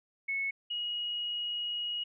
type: tone pair in turn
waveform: sine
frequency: 2200 / 2895 Hz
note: C#7 / F#7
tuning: -14 / -38 cents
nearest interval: perfect fourth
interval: 476 cents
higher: second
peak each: -30 / -32 dBFS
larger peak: first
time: 0.28-0.51 / 0.7-2.04 s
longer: second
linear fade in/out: 10 ms
effects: none